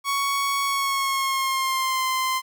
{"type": "tone with pitch glide", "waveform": "sawtooth", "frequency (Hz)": [1114, 1039.4], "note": ["C#6", "C6"], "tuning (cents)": [8, -12], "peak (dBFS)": -18, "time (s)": [0.04, 2.42], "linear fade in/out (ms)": 50, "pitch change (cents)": -120, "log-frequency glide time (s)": [0.65, 2.06], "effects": ["10-bit"]}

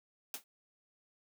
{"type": "noise with exponential decay", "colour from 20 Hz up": "white", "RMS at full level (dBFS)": -36, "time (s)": [0.34, 0.44], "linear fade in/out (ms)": 1, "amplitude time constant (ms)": 21, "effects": ["high-pass 200 Hz 12 dB/octave"]}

